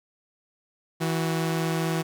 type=tone pair together; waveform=sawtooth; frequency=162.78 / 370 Hz; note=E3 / F#4; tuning=-21 / 0 cents; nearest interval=octave + major second; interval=1421 cents; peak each=-21 / -27 dBFS; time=1-2.03 s; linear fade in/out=20 ms; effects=none

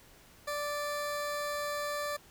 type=tone; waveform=20% pulse; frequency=586 Hz; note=D5; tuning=4 cents flat; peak=-28 dBFS; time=0.47-2.17 s; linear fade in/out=10 ms; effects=pink hiss -58 dBFS RMS until 2.3 s

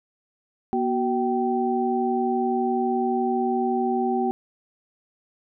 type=tone cluster; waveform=sine; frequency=241.2 / 373 / 775 Hz; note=B3 / F#4 / G5; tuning=-41 / +14 / -20 cents; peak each=-25 dBFS; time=0.73-4.31 s; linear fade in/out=0 ms; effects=none

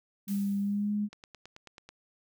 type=tone with pitch glide; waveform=sine; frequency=200 to 207.8 Hz; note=G3 to G#3; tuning=+35 to +1 cents; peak=-27 dBFS; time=0.27-1.09 s; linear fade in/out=50 ms; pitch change=+66 cents; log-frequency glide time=0.59-0.92 s
type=noise with exponential decay; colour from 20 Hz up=blue; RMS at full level=-43 dBFS; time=0.28-1.07 s; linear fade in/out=0 ms; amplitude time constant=170 ms
type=click train; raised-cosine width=0.2 ms; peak=-30 dBFS; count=8; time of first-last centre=1.13-1.89 s; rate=9.21 Hz
effects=none

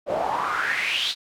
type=noise with band-pass filter sweep; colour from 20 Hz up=pink; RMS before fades=-25 dBFS; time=0.06-1.15 s; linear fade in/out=50 ms; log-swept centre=540 to 4000 Hz; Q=5.6; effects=none

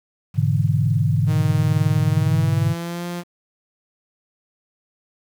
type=chord; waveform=sine; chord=E dominant seventh; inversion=first; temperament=equal with one note detuned; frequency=103.83 / 123.47 / 145.82 / 164.81 Hz; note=G#2 / B2 / D3 / E3; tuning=0 / 0 / -12 / 0 cents; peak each=-20 / -22 / -20 / -24 dBFS; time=0.34-2.75 s; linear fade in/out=50 ms
type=tone with pitch glide; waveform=sawtooth; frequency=155.56 to 174.61 Hz; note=D#3 to F3; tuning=0 to 0 cents; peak=-22 dBFS; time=1.26-3.24 s; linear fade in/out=50 ms; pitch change=+200 cents; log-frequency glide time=2.07-3.06 s
effects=8-bit

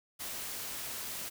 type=noise; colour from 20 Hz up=white; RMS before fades=-40 dBFS; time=0.19-1.3 s; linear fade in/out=20 ms; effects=none

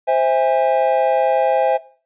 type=chord; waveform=triangle; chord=C augmented; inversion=none; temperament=just; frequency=523.3 / 654.1 / 817.6 Hz; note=C5 / E5 / G#5; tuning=0 / -14 / -27 cents; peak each=-16 dBFS; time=0.07-1.78 s; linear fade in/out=20 ms; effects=noise-tail reverb RT60 0.4 s tail -18 dB re dry + resampled to 8000 Hz

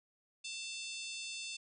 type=harmonic tone with a mistuned harmonic; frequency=890 Hz; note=A5; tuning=20 cents sharp; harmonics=3 / 4 / 5 / 6 / 7 / 8 / 9 / 10; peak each=-45 / -47 / -49 / -51 / -52 / -53 / -54 / -55 dBFS; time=0.44-1.57 s; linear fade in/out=10 ms; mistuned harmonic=6; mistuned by=-73 cents; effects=none

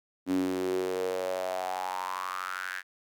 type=tone with high-pass filter sweep; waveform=sawtooth; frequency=92.5 Hz; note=F#2; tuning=in tune; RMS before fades=-32 dBFS; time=0.26-2.83 s; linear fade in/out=50 ms; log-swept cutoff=260 to 1700 Hz; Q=6.6; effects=none

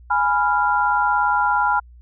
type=chord; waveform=sine; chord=F diminished; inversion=first; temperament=equal with one note detuned; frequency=830.6 / 987.8 / 1389.7 Hz; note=Ab5 / Cb6 / F6; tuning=0 / 0 / -9 cents; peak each=-20 dBFS; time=0.1-1.8 s; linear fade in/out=10 ms; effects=added 60 Hz sine -42 dBFS peak until 2.01 s

